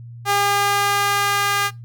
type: tone with high-pass filter sweep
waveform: sawtooth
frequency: 404.1 Hz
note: G#4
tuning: 47 cents flat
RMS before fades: -19 dBFS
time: 0.25-1.71 s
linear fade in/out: 50 ms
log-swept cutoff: 830 to 1300 Hz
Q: 1.5
effects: noise-tail reverb RT60 0.2 s tail -20 dB re dry + added 118 Hz sine -34 dBFS peak until 1.84 s